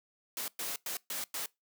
white noise bursts at uneven times, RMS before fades -37 dBFS, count 5, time 0.37-0.48 / 0.59-0.76 / 0.86-0.97 / 1.1-1.24 / 1.34-1.46 s, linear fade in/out 2 ms, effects noise-tail reverb RT60 0.2 s tail -23 dB re dry + high-pass 200 Hz 12 dB/octave

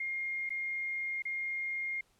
sine tone with dropouts, 2128 Hz, C7, 29 cents sharp, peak -33 dBFS, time 0-2.01 s, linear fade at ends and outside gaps 5 ms, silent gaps 0.493-0.503 / 1.222-1.252 s, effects pink hiss -70 dBFS RMS until 2.19 s + low-pass 12000 Hz 12 dB/octave

